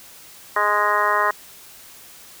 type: harmonic tone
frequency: 207.7 Hz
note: G#3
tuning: in tune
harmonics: 2 / 3 / 4 / 5 / 6 / 7 / 8 / 9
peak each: -29 / -26 / -28 / -20 / -23 / -28 / -28 / -24 dBFS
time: 0.56-1.31 s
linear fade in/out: 5 ms
effects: white hiss -44 dBFS RMS until 2.4 s